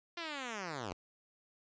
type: linear sweep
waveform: 5% pulse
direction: down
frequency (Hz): 350.4 to 80.8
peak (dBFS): -28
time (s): 0.17-0.93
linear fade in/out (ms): 5
effects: resampled to 16000 Hz + 11-bit